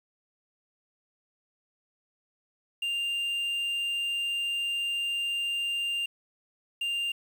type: tone bursts at uneven times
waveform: triangle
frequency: 2794 Hz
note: F7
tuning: in tune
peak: -26 dBFS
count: 2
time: 2.82-6.06 / 6.81-7.12 s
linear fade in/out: 5 ms
effects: 9-bit